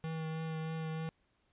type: tone with vibrato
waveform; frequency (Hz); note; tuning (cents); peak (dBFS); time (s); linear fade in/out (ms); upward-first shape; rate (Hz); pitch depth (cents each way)
square; 160; D#3; +49; -37; 0.04-1.09; 0; triangle; 3.2; 16
effects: pink hiss -75 dBFS RMS until 1.52 s + resampled to 8000 Hz